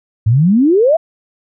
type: exponential sweep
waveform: sine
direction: up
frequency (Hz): 102.2 to 684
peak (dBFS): -7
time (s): 0.26-0.97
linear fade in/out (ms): 10
effects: none